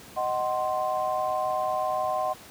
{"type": "chord", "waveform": "sine", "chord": "C diminished", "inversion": "first", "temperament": "equal with one note detuned", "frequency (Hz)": [622.3, 748.2, 1046.5], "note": ["Eb5", "Gb5", "C6"], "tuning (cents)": [0, 19, 0], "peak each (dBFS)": [-29, -28, -30], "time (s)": [0.16, 2.34], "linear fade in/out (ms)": 20, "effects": ["pink hiss -47 dBFS RMS until 2.5 s", "high-pass 80 Hz 12 dB/octave"]}